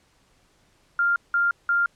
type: tone bursts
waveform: sine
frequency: 1396.9 Hz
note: F6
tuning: in tune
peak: -18 dBFS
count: 3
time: 0.99-1.86 s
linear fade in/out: 2 ms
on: 170 ms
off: 180 ms
effects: pink hiss -62 dBFS RMS until 1.95 s + low-pass 9000 Hz 12 dB/octave